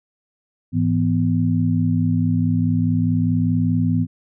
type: tone cluster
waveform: sine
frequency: 104.9 / 165.3 / 250 Hz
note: G#2 / E3 / B3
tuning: +18 / +5 / +21 cents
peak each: -20 dBFS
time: 0.72-4.07 s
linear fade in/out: 50 ms
effects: none